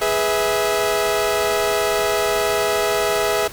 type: chord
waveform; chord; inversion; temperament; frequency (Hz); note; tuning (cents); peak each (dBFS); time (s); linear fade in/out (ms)
sawtooth; E major; first; equal with one note detuned; 415.3 / 493.9 / 651.3; G#4 / B4 / E5; 0 / 0 / -21; -17 / -21 / -17; 0.01-3.48; 10
effects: pink hiss -36 dBFS RMS until 3.52 s

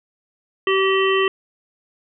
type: harmonic tone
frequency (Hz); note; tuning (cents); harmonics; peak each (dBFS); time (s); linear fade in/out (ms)
384.8; G4; -32; 1 / 3 / 5 / 7 / 8; -17 / -22 / -24 / -25 / -26; 0.67-1.28; 2
effects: none

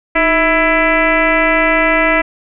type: tone with frequency modulation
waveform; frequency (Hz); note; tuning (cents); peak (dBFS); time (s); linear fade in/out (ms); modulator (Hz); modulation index
sine; 1325; E6; +9; -9; 0.15-2.22; 10; 338; 3.2
effects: none

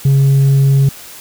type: tone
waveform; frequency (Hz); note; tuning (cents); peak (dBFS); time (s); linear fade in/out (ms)
sine; 137.3; C#3; -16; -4; 0.05-0.89; 5
effects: tanh soft clip ceiling -6 dBFS + white hiss -34 dBFS RMS until 1.2 s

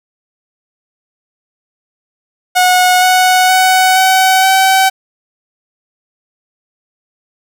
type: tone with pitch steps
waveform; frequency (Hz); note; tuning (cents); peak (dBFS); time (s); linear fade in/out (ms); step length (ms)
sawtooth; 730 / 738.5 / 747.1 / 755.7 / 764.5; F#5 / F#5 / F#5 / F#5 / G5; -24 / -3 / +17 / +36 / -44; -3; 2.55-4.9; 20; 470
effects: none

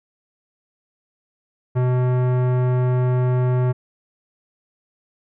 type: tone with tanh clipping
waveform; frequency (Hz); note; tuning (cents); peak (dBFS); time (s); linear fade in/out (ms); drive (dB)
sine; 125.7; B2; +31; -18; 1.75-3.73; 20; 18
effects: none

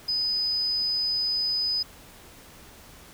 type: tone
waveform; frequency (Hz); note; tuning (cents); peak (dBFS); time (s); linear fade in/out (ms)
triangle; 5000; D#8; +8; -20; 0.08-1.83; 10
effects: tanh soft clip ceiling -22 dBFS + pink hiss -49 dBFS RMS until 3.13 s

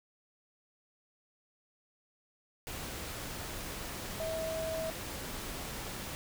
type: tone in noise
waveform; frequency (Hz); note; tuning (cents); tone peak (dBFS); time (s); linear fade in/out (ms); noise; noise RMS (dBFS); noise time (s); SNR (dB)
sine; 645; E5; -38; -34; 4.2-4.9; 0; pink; -41; 2.67-6.15; +4
effects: none

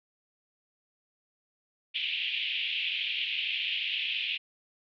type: band-pass noise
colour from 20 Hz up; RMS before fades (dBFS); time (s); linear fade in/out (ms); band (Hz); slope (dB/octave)
pink; -32; 1.94-4.38; 20; 2500 to 3300; 48
effects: none

